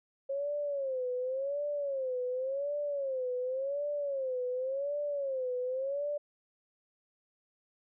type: tone with vibrato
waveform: sine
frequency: 540 Hz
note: C#5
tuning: 45 cents flat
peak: -31 dBFS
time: 0.29-6.18 s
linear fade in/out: 10 ms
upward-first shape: sine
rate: 0.9 Hz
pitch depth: 140 cents each way
effects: none